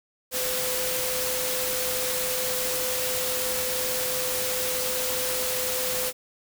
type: tone in noise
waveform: sine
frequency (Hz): 508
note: B4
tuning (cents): +49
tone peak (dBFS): -31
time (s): 0.31-6.13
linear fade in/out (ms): 50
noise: white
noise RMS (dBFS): -28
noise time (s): 0.31-6.13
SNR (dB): -6
effects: none